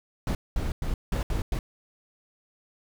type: noise bursts at uneven times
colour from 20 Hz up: brown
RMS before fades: -27 dBFS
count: 6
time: 0.27-0.35 / 0.56-0.72 / 0.82-0.94 / 1.12-1.23 / 1.3-1.42 / 1.52-1.59 s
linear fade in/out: 2 ms
effects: none